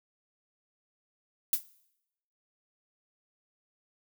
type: noise with exponential decay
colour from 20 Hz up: violet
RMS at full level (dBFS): -21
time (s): 1.53-1.64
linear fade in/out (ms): 2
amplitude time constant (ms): 22
effects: noise-tail reverb RT60 0.8 s tail -20 dB re dry